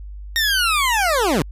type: linear sweep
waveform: 20% pulse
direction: down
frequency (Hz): 1864.7 to 124.9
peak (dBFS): -11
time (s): 0.36-1.42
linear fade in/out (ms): 0
effects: added 50 Hz sine -31 dBFS peak until 1.51 s + resampled to 32000 Hz